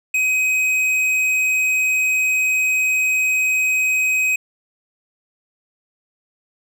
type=tone with tanh clipping; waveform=triangle; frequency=2523 Hz; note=D#7; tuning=23 cents sharp; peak=-17 dBFS; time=0.14-4.36 s; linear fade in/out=5 ms; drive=14 dB; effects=none